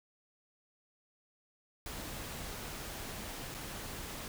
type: noise with dropouts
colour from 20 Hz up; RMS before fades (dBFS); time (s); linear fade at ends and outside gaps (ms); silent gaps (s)
pink; -43; 1.86-4.28; 1; 3.543-3.547
effects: none